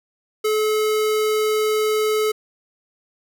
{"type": "tone", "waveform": "square", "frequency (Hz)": 430, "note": "A4", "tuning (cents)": -40, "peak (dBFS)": -18, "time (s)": [0.44, 2.32], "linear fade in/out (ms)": 10, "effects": []}